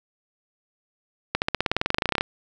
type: accelerating click train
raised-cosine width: 0.3 ms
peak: -5 dBFS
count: 20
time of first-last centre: 1.35-2.209 s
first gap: 69 ms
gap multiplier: 0.95
effects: none